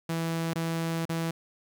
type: tone with dropouts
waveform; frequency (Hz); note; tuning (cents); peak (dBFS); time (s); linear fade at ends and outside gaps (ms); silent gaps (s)
sawtooth; 164.81; E3; 0; -24; 0.09-1.31; 5; 0.535-0.556 / 1.054-1.093
effects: 11-bit